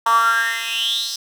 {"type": "tone with high-pass filter sweep", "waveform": "10% pulse", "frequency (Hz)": 228.9, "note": "A#3", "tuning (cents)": -31, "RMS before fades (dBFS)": -19, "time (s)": [0.06, 1.16], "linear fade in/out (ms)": 5, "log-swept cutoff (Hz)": [1000, 4900], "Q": 8.7, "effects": []}